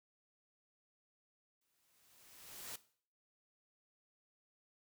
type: noise with exponential growth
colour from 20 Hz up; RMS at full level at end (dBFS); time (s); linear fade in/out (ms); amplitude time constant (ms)
white; -45; 1.61-2.76; 5; 250
effects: noise-tail reverb RT60 0.5 s tail -17 dB re dry